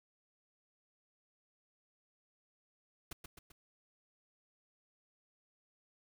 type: noise with echo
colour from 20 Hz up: pink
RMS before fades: -44 dBFS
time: 3.11-3.13 s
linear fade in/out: 5 ms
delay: 130 ms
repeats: 3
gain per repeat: -5 dB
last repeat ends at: 3.52 s
effects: none